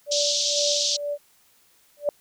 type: tone with tremolo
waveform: sine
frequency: 581 Hz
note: D5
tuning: 19 cents flat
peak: -24 dBFS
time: 0.06-1.18 s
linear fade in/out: 50 ms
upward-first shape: sine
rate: 2.1 Hz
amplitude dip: 80%
type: band-pass noise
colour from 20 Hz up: white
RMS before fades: -24 dBFS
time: 0.11-0.97 s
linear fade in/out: 10 ms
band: 3300 to 6400 Hz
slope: 48 dB/octave
type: tone with exponential growth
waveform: sine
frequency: 583 Hz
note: D5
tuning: 13 cents flat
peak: -15 dBFS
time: 1.97-2.09 s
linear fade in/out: 1 ms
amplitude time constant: 24 ms
effects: white hiss -60 dBFS RMS until 2.2 s